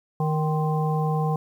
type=harmonic tone with a mistuned harmonic; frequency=155.56 Hz; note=D#3; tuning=in tune; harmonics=1 / 3 / 5 / 7; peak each=-22 / -30 / -29 / -33 dBFS; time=0.2-1.36 s; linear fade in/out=2 ms; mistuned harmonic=7; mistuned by=-70 cents; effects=9-bit